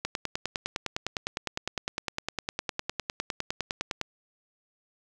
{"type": "click train", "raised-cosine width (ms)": 0.2, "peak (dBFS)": -12, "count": 40, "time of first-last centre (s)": [0.05, 4.013], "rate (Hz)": 9.84, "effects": []}